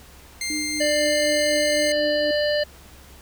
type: tone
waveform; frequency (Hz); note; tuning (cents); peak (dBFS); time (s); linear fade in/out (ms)
15% pulse; 2100; C7; +6; -19; 0.41-1.92; 2
type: tone with tremolo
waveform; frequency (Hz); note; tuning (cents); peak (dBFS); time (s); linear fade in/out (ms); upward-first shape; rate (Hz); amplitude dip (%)
sine; 300.9; D4; +42; -26; 0.5-2.31; 2; triangle; 4; 55
type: harmonic tone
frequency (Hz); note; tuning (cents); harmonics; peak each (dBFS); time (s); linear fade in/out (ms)
594; D5; +20; 1 / 3 / 5 / 7 / 8; -20 / -28 / -31 / -31 / -33; 0.8-2.64; 10
effects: added 68 Hz sine -48 dBFS peak until 3.21 s + pink hiss -48 dBFS RMS until 3.21 s